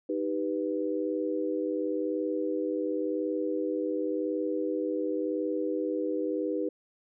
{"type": "chord", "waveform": "sine", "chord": "Eb augmented", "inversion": "none", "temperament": "equal", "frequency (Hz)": [311.1, 392, 493.9], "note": ["Eb4", "G4", "B4"], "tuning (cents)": [0, 0, 0], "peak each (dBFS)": [-31, -33, -32], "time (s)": [0.09, 6.69], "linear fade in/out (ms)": 5, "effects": []}